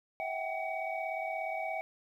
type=tone cluster; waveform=sine; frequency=650 / 749 / 786 / 2261 Hz; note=E5 / F#5 / G5 / C#7; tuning=-24 / +21 / +4 / +34 cents; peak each=-37 / -39 / -39 / -39 dBFS; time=0.2-1.81 s; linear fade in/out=0 ms; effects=tanh soft clip ceiling -24 dBFS + 11-bit